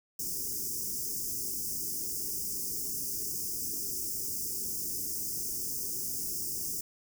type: band-stop noise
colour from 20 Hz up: white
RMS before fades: -35 dBFS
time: 0.19-6.81 s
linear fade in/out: 5 ms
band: 440 to 5000 Hz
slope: 96 dB/octave
effects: none